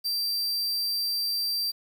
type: tone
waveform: 45% pulse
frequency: 4699 Hz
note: D8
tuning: in tune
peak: -25 dBFS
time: 0.04-1.72 s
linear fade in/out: 20 ms
effects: 9-bit